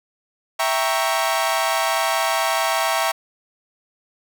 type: chord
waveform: sawtooth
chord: E diminished seventh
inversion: none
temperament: equal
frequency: 659.3 / 784 / 932.3 / 1108.7 Hz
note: E5 / G5 / Bb5 / Db6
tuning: 0 / 0 / 0 / 0 cents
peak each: -19 / -21 / -21 / -21 dBFS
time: 0.59-3.12 s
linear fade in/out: 10 ms
effects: none